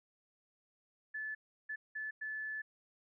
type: tone bursts at uneven times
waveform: sine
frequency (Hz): 1735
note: A6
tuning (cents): -25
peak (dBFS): -38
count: 4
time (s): 1.14-1.35 / 1.69-1.76 / 1.95-2.11 / 2.21-2.62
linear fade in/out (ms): 10
effects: none